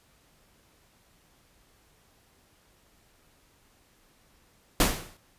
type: noise with exponential decay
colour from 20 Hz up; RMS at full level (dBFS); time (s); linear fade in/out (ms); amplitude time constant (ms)
pink; -18; 4.8-5.17; 2; 79
effects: pink hiss -63 dBFS RMS until 5.38 s + resampled to 32000 Hz